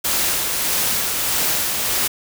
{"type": "noise with tremolo", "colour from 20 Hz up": "white", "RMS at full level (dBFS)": -19, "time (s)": [0.04, 2.08], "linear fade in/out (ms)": 10, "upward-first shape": "sine", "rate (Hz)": 1.6, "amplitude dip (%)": 30, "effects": []}